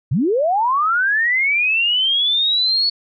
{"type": "linear sweep", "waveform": "sine", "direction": "up", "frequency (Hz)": [103.83, 4435], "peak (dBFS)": -14, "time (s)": [0.11, 2.9], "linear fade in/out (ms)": 10, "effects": []}